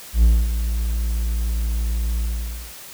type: tone with ADSR envelope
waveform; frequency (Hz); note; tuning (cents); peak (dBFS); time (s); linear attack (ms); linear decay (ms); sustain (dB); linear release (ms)
triangle; 57; A#1; -38; -7; 0.13-2.74; 100; 240; -10; 530
effects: white hiss -39 dBFS RMS until 2.93 s